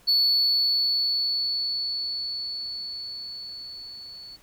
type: tone with level ramp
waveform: sine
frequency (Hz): 4435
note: C#8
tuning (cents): 0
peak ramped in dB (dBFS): -15 to -40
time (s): 0.07-4.37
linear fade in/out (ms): 20
effects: tanh soft clip ceiling -16 dBFS + pink hiss -57 dBFS RMS until 4.42 s